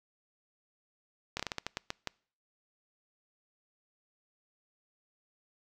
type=slowing click train; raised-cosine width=0.2 ms; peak=-16 dBFS; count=10; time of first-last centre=1.37-2.073 s; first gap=25 ms; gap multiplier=1.27; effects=noise-tail reverb RT60 0.5 s tail -26 dB re dry